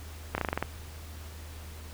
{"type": "slowing click train", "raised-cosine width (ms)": 0.5, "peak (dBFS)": -13, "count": 8, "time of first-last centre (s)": [0.35, 0.626], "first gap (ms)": 30, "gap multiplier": 1.09, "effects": ["added 78 Hz sine -42 dBFS peak until 1.93 s", "pink hiss -49 dBFS RMS until 1.93 s"]}